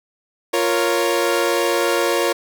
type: chord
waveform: sawtooth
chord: Bb minor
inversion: second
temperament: equal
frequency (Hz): 349.2 / 466.2 / 554.4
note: F4 / Bb4 / Db5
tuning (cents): 0 / 0 / 0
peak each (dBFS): -17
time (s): 0.53-2.33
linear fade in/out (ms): 10
effects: none